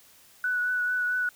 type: tone with vibrato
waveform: sine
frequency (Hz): 1480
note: F#6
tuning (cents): 0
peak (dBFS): -24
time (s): 0.44-1.29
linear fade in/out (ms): 2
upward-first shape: triangle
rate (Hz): 4.5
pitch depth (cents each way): 22
effects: white hiss -56 dBFS RMS until 1.35 s